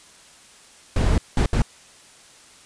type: noise bursts at uneven times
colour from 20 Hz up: brown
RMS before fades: -18 dBFS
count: 3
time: 0.96-1.18 / 1.37-1.46 / 1.53-1.62 s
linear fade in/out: 2 ms
effects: white hiss -49 dBFS RMS until 2.65 s + resampled to 22050 Hz